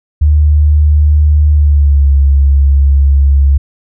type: tone with pitch glide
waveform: sine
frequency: 74.8 to 69.39 Hz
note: D2 to C#2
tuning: +32 to +2 cents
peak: -4 dBFS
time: 0.21-3.58 s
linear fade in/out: 10 ms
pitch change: -130 cents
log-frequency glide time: 1.5-2.1 s
effects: none